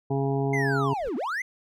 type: harmonic tone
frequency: 137.4 Hz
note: C#3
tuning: 15 cents flat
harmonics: 1 / 2 / 3 / 5 / 6 / 7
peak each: -26 / -30 / -28 / -35 / -35 / -41 dBFS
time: 0.1-0.94 s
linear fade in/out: 10 ms
type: linear two-way sweep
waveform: triangle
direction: down then up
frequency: 2124 to 220 to 2124 Hz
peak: -25 dBFS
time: 0.53-1.42 s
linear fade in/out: 5 ms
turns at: 1.16 s
type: noise with exponential growth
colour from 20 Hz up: brown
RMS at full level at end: -36 dBFS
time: 0.92-1.09 s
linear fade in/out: 2 ms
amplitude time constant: 36 ms
effects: none